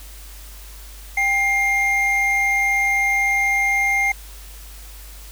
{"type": "tone pair together", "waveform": "triangle", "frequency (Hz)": [792.6, 2116], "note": ["G5", "C7"], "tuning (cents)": [19, 19], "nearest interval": "octave + perfect fourth", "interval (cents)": 1700, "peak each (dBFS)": [-22, -15], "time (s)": [1.17, 4.12], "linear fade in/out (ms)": 5, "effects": ["added 50 Hz sine -37 dBFS peak until 5.31 s", "white hiss -43 dBFS RMS until 5.31 s"]}